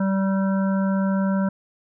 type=harmonic tone; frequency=193.4 Hz; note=G3; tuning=23 cents flat; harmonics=1 / 3 / 5 / 7 / 8; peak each=-19 / -29 / -33 / -36 / -37 dBFS; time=0-1.49 s; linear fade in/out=5 ms; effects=none